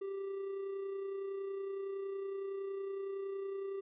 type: tone with amplitude modulation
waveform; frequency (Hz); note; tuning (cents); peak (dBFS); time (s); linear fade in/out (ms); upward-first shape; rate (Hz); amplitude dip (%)
triangle; 391.9; G4; 0; -34; 0.01-3.81; 10; sine; 30.8; 35
effects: resampled to 8000 Hz